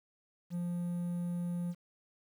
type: tone with quantisation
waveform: triangle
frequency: 174.61 Hz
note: F3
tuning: in tune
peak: -31 dBFS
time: 0.5-1.75 s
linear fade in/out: 50 ms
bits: 10
effects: none